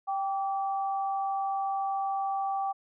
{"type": "tone pair together", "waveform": "sine", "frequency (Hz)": [784, 1156.8], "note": ["G5", "D6"], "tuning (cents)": [0, -27], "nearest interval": "perfect fifth", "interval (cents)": 673, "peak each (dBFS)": [-28, -36], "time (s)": [0.07, 2.73], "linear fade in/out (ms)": 20, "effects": []}